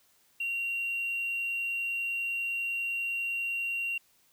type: tone with hard clipping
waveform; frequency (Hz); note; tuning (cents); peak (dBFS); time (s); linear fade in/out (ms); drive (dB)
triangle; 2755; F7; -24; -30; 0.4-3.98; 5; 4
effects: white hiss -66 dBFS RMS until 4.32 s